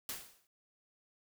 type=noise with exponential decay; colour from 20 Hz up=white; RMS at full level=-38 dBFS; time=0.09-0.47 s; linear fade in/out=1 ms; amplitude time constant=81 ms; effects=none